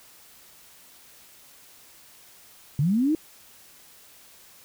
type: linear sweep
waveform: sine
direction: up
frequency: 130.81 to 326.4 Hz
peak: -19 dBFS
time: 2.79-3.15 s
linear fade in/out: 2 ms
effects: white hiss -52 dBFS RMS until 4.64 s